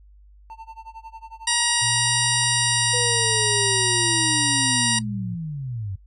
triangle tone with tremolo, 897 Hz, A5, 33 cents sharp, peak -32 dBFS, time 0.5-2.44 s, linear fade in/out 0 ms, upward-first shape sine, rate 11 Hz, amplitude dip 95%
harmonic tone, 950 Hz, A#5, 33 cents sharp, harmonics 1 / 2 / 3 / 4 / 5 / 6 / 8 / 9 / 10, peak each -28 / -28 / -28 / -28 / -28 / -28 / -28 / -28 / -28 dBFS, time 1.47-4.99 s, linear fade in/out 5 ms
sine tone with vibrato, 116.54 Hz, A#2, in tune, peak -29 dBFS, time 1.81-5.36 s, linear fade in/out 20 ms, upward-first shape sine, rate 0.46 Hz, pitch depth 75 cents each way
sine linear sweep, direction down, 493.9 to 90.6 Hz, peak -27 dBFS, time 2.93-5.96 s, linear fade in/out 10 ms
effects noise-tail reverb RT60 0.1 s tail -18 dB re dry + added 50 Hz sine -47 dBFS peak until 6.06 s

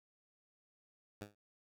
10% pulse tone with exponential decay, 103 Hz, G#2, 14 cents flat, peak -33 dBFS, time 1.21-1.35 s, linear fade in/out 5 ms, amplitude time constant 30 ms, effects none

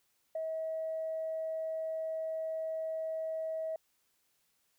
sine tone with ADSR envelope, 641 Hz, E5, 49 cents flat, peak -30 dBFS, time 0.35-3.76 s, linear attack 6 ms, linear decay 7 ms, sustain -3 dB, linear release 3 ms, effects tanh soft clip ceiling -28 dBFS + white hiss -75 dBFS RMS until 4.78 s

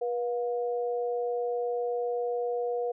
sine tone pair together, 484.3 / 712 Hz, B4 / F5, -34 / +33 cents, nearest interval perfect fifth, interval 667 cents, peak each -28 / -35 dBFS, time 0.01-2.92 s, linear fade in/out 10 ms, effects none

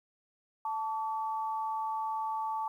sine tone pair together, 880 / 1142.1 Hz, A5 / D6, 0 / -49 cents, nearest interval perfect fourth, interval 451 cents, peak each -32 / -38 dBFS, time 0.65-2.68 s, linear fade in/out 2 ms, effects 11-bit

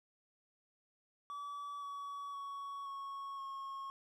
triangle tone with pitch steps, 1148 / 1132.8 / 1117.9 / 1103.1 / 1088.6 Hz, D6 / C#6 / C#6 / C#6 / C#6, -40 / +37 / +14 / -9 / -32 cents, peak -40 dBFS, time 1.3-3.9 s, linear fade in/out 0 ms, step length 520 ms, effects none

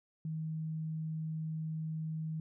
sine tone, 158.3 Hz, D#3, 30 cents sharp, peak -35 dBFS, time 0.25-2.4 s, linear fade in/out 2 ms, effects none

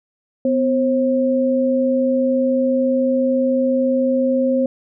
sine tone pair together, 252 / 534 Hz, B3 / C5, +35 / +35 cents, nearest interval octave + minor second, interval 1300 cents, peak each -17 dBFS, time 0.45-4.66 s, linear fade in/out 2 ms, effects none

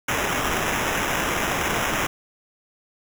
white noise with sample-and-hold, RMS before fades -24 dBFS, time 0.08-2.07 s, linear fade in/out 5 ms, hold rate 4410 Hz, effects none

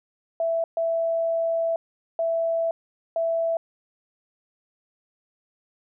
sine tone bursts at uneven times, 662 Hz, E5, 7 cents sharp, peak -21 dBFS, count 4, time 0.4-0.64 / 0.77-1.76 / 2.19-2.71 / 3.16-3.57 s, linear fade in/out 2 ms, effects none

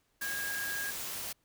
sine tone in noise, 1633 Hz, G#6, 30 cents flat, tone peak -35 dBFS, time 0.21-0.91 s, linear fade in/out 10 ms, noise white, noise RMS -39 dBFS, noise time 0.21-1.33 s, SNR +1 dB, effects pink hiss -74 dBFS RMS until 1.44 s

